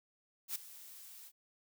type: noise with ADSR envelope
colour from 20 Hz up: blue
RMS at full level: -36 dBFS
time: 0.48-1.32 s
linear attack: 74 ms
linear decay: 9 ms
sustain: -17 dB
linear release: 54 ms
effects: none